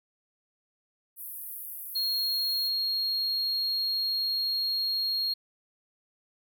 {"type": "band-pass noise", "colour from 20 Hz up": "white", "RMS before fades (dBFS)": -40, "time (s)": [1.16, 2.71], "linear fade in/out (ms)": 50, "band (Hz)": [11000, 16000], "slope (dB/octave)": 48}
{"type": "tone", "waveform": "triangle", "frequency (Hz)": 4267, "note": "C8", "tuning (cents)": 33, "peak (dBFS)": -25, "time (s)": [1.95, 5.34], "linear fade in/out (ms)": 10}
{"effects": []}